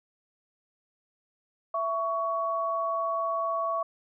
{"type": "tone pair together", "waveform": "sine", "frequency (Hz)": [664.2, 1120], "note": ["E5", "C#6"], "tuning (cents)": [13, 18], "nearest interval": "major sixth", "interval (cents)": 905, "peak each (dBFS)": [-30, -28], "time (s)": [1.74, 3.83], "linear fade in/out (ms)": 5, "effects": []}